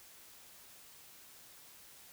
silence, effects white hiss -57 dBFS RMS until 2.12 s

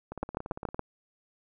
two click trains, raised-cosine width 1 ms, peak -16 / -24 dBFS, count 5 / 12, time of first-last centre 0.23-0.793 / 0.12-0.745 s, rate 7.1 / 17.6 Hz, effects none

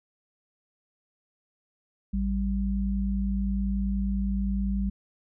sine tone pair together, 55 / 196 Hz, A1 / G3, 0 / 0 cents, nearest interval octave + minor seventh, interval 2200 cents, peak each -27 dBFS, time 2.13-4.9 s, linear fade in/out 10 ms, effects none

